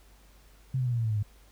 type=tone with pitch steps; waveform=sine; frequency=131.2 / 126.8 / 122.56 / 118.45 / 114.48 / 110.64 / 106.94 / 103.35 Hz; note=C3 / B2 / B2 / A#2 / A#2 / A2 / A2 / G#2; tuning=+5 / +46 / -13 / +28 / -31 / +10 / -49 / -8 cents; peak=-25 dBFS; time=0.74-1.228 s; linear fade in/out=5 ms; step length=61 ms; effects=added 50 Hz sine -55 dBFS peak until 1.51 s + pink hiss -61 dBFS RMS until 1.51 s